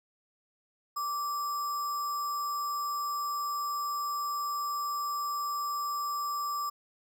sine tone with sample-and-hold, 1167 Hz, D6, 11 cents flat, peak -30 dBFS, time 0.96-6.7 s, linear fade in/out 10 ms, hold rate 6300 Hz, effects none

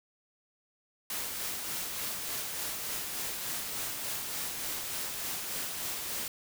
white noise with tremolo, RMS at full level -35 dBFS, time 1.1-6.28 s, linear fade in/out 2 ms, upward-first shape sine, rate 3.4 Hz, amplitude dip 30%, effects none

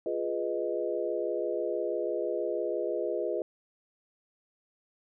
sine chord, F half-diminished seventh, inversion none, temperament equal, 349.2 / 415.3 / 493.9 / 622.3 Hz, F4 / Ab4 / Cb5 / Eb5, 0 / 0 / 0 / 0 cents, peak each -34 dBFS, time 0.06-3.42 s, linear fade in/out 2 ms, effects none

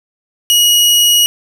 sawtooth tone, 2902 Hz, F#7, 34 cents flat, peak -4 dBFS, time 0.5-1.26 s, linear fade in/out 0 ms, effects none

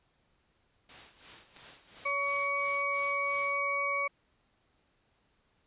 white noise with tremolo, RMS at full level -47 dBFS, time 0.89-3.59 s, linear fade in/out 2 ms, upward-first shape sine, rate 2.9 Hz, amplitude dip 75%
clicks, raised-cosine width 0.2 ms, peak -35 dBFS, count 2, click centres 1.564 / 1.569 s
harmonic tone, 563 Hz, C#5, 27 cents sharp, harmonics 1 / 2 / 4, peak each -37 / -33 / -31 dBFS, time 2.05-4.08 s, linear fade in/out 10 ms
effects pink hiss -72 dBFS RMS until 5.66 s + resampled to 8000 Hz

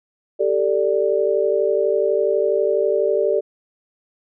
sine chord, G suspended second, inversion none, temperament equal with one note detuned, 392 / 444.1 / 587.3 Hz, G4 / A4 / D5, 0 / +16 / 0 cents, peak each -20 dBFS, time 0.39-3.41 s, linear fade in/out 20 ms, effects none

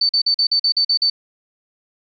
sine tone bursts, 4539 Hz, C#8, 40 cents sharp, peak -13 dBFS, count 9, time 0.01-1.1 s, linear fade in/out 5 ms, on 82 ms, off 44 ms, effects none

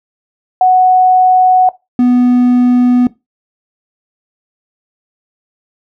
sine / triangle tone pair in turn, 740 / 246.9 Hz, F#5 / B3, 0 / 0 cents, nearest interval octave + perfect fifth, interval 1900 cents, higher first, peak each -4 dBFS, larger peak neither, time 0.61-1.69 / 1.99-3.07 s, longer neither, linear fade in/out 2 ms, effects noise-tail reverb RT60 0.2 s tail -18 dB re dry

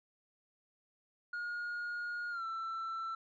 sine tone with pitch glide, 1432 to 1336.1 Hz, F6 to E6, +43 to +23 cents, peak -34 dBFS, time 1.33-3.15 s, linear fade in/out 5 ms, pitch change -120 cents, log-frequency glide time 2.3-2.44 s, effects tanh soft clip ceiling -36 dBFS

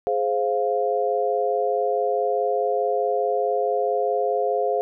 sine chord, F minor, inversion first, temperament just, 419.1 / 523.8 / 698.5 Hz, Ab4 / C5 / F5, +16 / +2 / 0 cents, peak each -24 dBFS, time 0.07-4.81 s, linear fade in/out 0 ms, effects none

